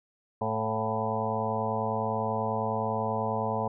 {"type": "harmonic tone with a mistuned harmonic", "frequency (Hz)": 110, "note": "A2", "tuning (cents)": 0, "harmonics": [1, 2, 4, 5, 6, 7, 8, 9], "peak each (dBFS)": [-35, -35, -35, -35, -35, -35, -35, -35], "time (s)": [0.41, 3.68], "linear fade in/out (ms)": 5, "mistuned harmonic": 6, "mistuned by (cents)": 55, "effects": []}